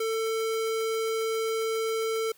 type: tone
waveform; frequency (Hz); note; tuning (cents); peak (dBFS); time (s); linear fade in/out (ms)
square; 446.3; A4; +25; -27; 0-2.32; 5
effects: white hiss -59 dBFS RMS until 2.37 s